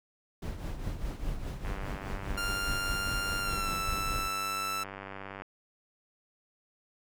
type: noise with tremolo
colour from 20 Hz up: brown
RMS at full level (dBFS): -33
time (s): 0.42-4.28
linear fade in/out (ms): 5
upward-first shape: triangle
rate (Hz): 4.9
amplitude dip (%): 65
type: click train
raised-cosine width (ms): 0.5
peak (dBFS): -26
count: 369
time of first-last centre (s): 1.65-5.42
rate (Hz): 97.6
type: tone with pitch glide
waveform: sawtooth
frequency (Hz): 1396.9 to 1326.1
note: F6 to E6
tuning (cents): 0 to +10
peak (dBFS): -28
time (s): 2.37-4.84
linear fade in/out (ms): 10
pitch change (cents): -90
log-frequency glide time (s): 3.4-3.74
effects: none